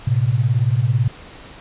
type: beating tone pair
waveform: sine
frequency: 111.4 / 129.4 Hz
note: A2 / C3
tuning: +22 / -19 cents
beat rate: 18 Hz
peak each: -17 dBFS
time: 0.07-1.08 s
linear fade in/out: 5 ms
effects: pink hiss -40 dBFS RMS until 1.6 s + resampled to 8000 Hz